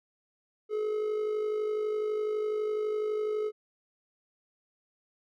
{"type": "tone with amplitude modulation", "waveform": "triangle", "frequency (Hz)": 426.7, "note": "G#4", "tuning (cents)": 47, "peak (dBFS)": -24, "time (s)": [0.69, 3.52], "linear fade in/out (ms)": 50, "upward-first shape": "sine", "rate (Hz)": 52, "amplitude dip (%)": 45, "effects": []}